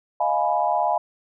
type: chord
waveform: sine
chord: F half-diminished seventh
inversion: third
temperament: equal with one note detuned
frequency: 622.3 / 698.5 / 838.3 / 987.8 Hz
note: Eb5 / F5 / Ab5 / Cb6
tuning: 0 / 0 / +16 / 0 cents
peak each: -26 / -23 / -23 / -26 dBFS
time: 0.2-0.98 s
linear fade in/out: 5 ms
effects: none